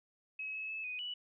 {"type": "tone with pitch steps", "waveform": "sine", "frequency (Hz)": [2562, 2582, 2605, 2494, 2951], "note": ["E7", "E7", "E7", "D#7", "F#7"], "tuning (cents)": [-50, -37, -21, 3, -5], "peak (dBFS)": -38, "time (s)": [0.39, 1.14], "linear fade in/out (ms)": 5, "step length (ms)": 150, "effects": []}